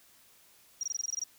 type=tone bursts; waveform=sine; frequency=5700 Hz; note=F8; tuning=34 cents sharp; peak=-30 dBFS; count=10; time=0.81-1.238 s; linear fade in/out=2 ms; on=23 ms; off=22 ms; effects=white hiss -61 dBFS RMS until 1.38 s